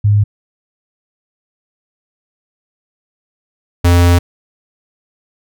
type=tone pair in turn; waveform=sine / square; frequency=103.5 / 87.23 Hz; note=G#2 / F2; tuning=-5 / -2 cents; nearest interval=minor third; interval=297 cents; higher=first; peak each=-7 dBFS; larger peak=neither; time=0.04-0.24 / 3.84-4.19 s; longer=second; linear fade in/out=10 ms; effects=none